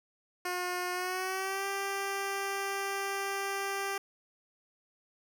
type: tone with pitch glide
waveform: 10% pulse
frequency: 359.3 to 394.1 Hz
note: F4 to G4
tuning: +49 to +9 cents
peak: -24 dBFS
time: 0.45-3.98 s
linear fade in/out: 5 ms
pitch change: +160 cents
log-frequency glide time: 0.92-1.66 s
effects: none